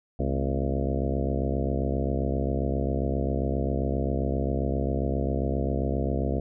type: harmonic tone with a mistuned harmonic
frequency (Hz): 67.5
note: C#2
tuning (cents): -45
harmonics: 1 / 2 / 3 / 4 / 5 / 6 / 7 / 8 / 9 / 10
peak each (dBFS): -28 / -31 / -33 / -34 / -35 / -36 / -36 / -37 / -38 / -38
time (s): 0.19-6.4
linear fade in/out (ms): 5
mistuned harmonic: 3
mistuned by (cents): +120
effects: none